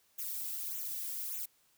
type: noise with flanger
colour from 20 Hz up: violet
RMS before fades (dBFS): -39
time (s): 0.18-1.46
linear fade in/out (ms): 10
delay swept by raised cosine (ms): 0.2 to 2.2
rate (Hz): 1.7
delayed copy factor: -0.9
effects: white hiss -70 dBFS RMS until 1.77 s